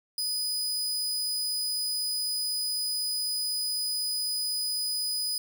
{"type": "tone", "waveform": "sawtooth", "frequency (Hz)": 4978, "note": "D#8", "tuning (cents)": 0, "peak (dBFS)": -25, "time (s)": [0.18, 5.38], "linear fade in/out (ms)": 2, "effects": []}